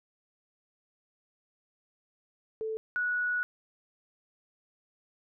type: tone pair in turn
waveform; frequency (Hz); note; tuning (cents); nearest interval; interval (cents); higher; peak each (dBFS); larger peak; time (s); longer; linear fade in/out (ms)
sine; 440 / 1466.4; A4 / F#6; 0 / -16; octave + major sixth; 2084; second; -31 / -27; second; 2.61-2.77 / 2.96-3.43; second; 0
effects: none